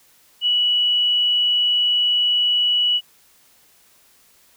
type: tone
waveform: sine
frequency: 2940 Hz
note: F#7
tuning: 12 cents flat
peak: -15 dBFS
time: 0.41-3.01 s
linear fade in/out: 50 ms
effects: white hiss -55 dBFS RMS until 4.56 s